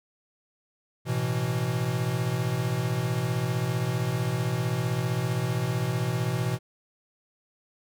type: chord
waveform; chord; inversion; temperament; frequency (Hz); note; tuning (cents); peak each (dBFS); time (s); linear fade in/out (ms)
square; A suspended second; none; equal with one note detuned; 110 / 125.48 / 164.81; A2 / B2 / E3; 0 / +28 / 0; -33 / -28 / -32; 1.05-6.59; 50
effects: none